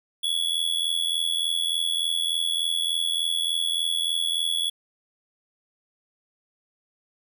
square tone with amplitude modulation, 3387 Hz, G#7, 33 cents sharp, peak -20 dBFS, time 0.23-4.7 s, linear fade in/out 10 ms, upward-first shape sine, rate 83.4 Hz, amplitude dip 80%, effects none

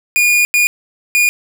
45% pulse tone bursts at uneven times, 2438 Hz, D#7, 36 cents flat, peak -9 dBFS, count 3, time 0.16-0.45 / 0.54-0.67 / 1.15-1.29 s, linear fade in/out 0 ms, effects none

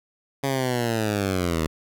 10% pulse linear sweep, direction down, 139.1 to 76.9 Hz, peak -14 dBFS, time 0.43-1.67 s, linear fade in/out 10 ms, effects none

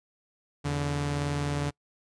sawtooth tone pair together, 82 / 144.15 Hz, E2 / D3, -9 / -32 cents, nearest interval minor seventh, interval 977 cents, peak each -31 / -24 dBFS, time 0.64-1.71 s, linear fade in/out 20 ms, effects noise-tail reverb RT60 0.1 s tail -25 dB re dry + resampled to 22050 Hz

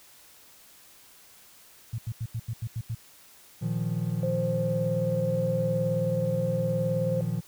sine tone bursts, 114.1 Hz, A#2, 37 cents flat, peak -28 dBFS, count 8, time 1.93-2.949 s, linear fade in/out 5 ms, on 53 ms, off 85 ms
triangle chord, Bb suspended fourth, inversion none, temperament equal, 116.54 / 155.56 / 174.61 Hz, Bb2 / Eb3 / F3, 0 / 0 / 0 cents, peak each -29 dBFS, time 3.61-7.41 s, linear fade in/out 20 ms
sine tone, 523.3 Hz, C5, in tune, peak -27 dBFS, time 4.23-7.21 s, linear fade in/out 2 ms
effects white hiss -54 dBFS RMS until 7.47 s

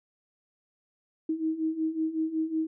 sine beating tone pair, 314.9 / 320.3 Hz, D#4 / E4, +21 / -50 cents, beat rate 5.4 Hz, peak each -32 / -28 dBFS, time 1.29-2.67 s, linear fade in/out 5 ms, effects none

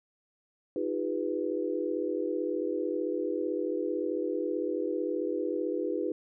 sine chord, F half-diminished seventh, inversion third, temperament equal with one note detuned, 311.1 / 349.2 / 404.6 / 493.9 Hz, Eb4 / F4 / Ab4 / Cb5, 0 / 0 / -45 / 0 cents, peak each -34 dBFS, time 0.76-6.12 s, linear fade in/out 2 ms, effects none

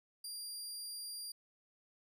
25% pulse tone, 4782 Hz, D8, 30 cents sharp, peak -38 dBFS, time 0.24-1.32 s, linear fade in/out 5 ms, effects none

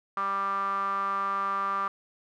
sawtooth tone with band-pass filter, 196.9 Hz, G3, 8 cents sharp, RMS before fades -29 dBFS, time 0.17-1.88 s, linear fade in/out 2 ms, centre 1200 Hz, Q 10, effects none

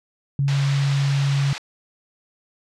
sine tone, 139.5 Hz, C#3, 11 cents sharp, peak -17 dBFS, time 0.39-1.53 s, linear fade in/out 2 ms
white band-pass noise, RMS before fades -33 dBFS, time 0.48-1.58 s, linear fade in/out 0 ms, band 560 to 4500 Hz, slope 12 dB/octave
effects low-pass 7000 Hz 12 dB/octave

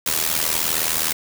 white noise with amplitude modulation, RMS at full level -18 dBFS, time 0.06-1.13 s, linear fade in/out 5 ms, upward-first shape sine, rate 79.5 Hz, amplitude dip 80%, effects none

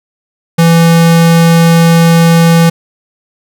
square tone, 166.8 Hz, E3, 21 cents sharp, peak -4 dBFS, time 0.58-2.7 s, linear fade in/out 10 ms, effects none

